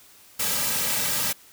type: noise with comb filter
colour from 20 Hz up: white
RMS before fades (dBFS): -25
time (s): 0.39-1.33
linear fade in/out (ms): 10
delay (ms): 2.8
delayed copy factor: -0.8
effects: white hiss -52 dBFS RMS until 1.52 s